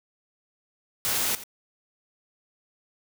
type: noise with echo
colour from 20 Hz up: white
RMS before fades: -26 dBFS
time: 1.05-1.35 s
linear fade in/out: 0 ms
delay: 87 ms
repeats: 1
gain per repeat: -15 dB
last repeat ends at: 1.437 s
effects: none